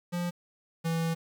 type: tone pair in turn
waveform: square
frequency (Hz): 175 / 164.73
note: F3 / E3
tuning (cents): +4 / -1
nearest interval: minor second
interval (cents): 105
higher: first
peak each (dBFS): -30 / -28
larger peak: second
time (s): 0.12-0.31 / 0.84-1.15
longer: second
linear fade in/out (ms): 20
effects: 9-bit